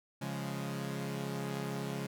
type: chord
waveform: sawtooth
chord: Db major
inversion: none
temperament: equal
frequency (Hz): 138.59 / 174.61 / 207.7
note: Db3 / F3 / Ab3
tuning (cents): 0 / 0 / 0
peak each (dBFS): -35 / -38 / -37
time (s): 0.21-2.07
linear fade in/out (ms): 10
effects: none